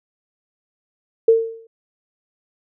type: tone with exponential decay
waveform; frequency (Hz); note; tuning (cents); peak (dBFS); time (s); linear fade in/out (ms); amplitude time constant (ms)
sine; 453.2; A#4; -49; -6; 1.28-1.67; 5; 83
effects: none